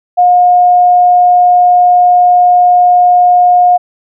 sine tone, 716 Hz, F5, 43 cents sharp, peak -3 dBFS, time 0.17-3.78 s, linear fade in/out 20 ms, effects none

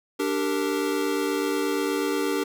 square chord, G minor, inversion second, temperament equal with one note detuned, 293.7 / 392 / 460.3 Hz, D4 / G4 / Bb4, 0 / 0 / -22 cents, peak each -28 / -28 / -30 dBFS, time 0.19-2.44 s, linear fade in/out 10 ms, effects none

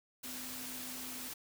sine tone in noise, 253.2 Hz, B3, 43 cents sharp, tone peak -50 dBFS, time 0.24-1.29 s, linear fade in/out 10 ms, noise white, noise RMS -44 dBFS, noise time 0.23-1.34 s, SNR -9 dB, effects none

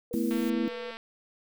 sine tone with pitch glide, 478.3 to 487.8 Hz, A#4 to B4, +44 to -21 cents, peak -36 dBFS, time 0.11-0.91 s, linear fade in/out 2 ms, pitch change +35 cents, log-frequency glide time 0.31-0.76 s
blue noise, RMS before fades -46 dBFS, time 0.13-0.5 s, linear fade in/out 2 ms
sine chord, A suspended second, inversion none, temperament just, 220 / 247.5 / 330 Hz, A3 / B3 / E4, 0 / +4 / +2 cents, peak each -30 dBFS, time 0.14-0.68 s, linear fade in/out 0 ms
click train, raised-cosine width 0.3 ms, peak -26 dBFS, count 150, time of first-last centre 0.31-0.969 s, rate 226 Hz
effects none

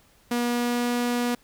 sawtooth tone with pitch glide, 240.4 to 242.1 Hz, B3 to B3, -46 to -34 cents, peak -19 dBFS, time 0.31-1.35 s, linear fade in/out 5 ms, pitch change +12 cents, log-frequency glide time 0.43-0.94 s, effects pink hiss -59 dBFS RMS until 1.43 s

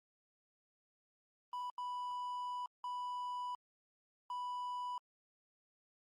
triangle tone bursts at uneven times, 987.8 Hz, B5, in tune, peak -37 dBFS, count 4, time 1.53-1.7 / 1.78-2.66 / 2.84-3.55 / 4.3-4.98 s, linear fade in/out 2 ms, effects Opus 32 kbps

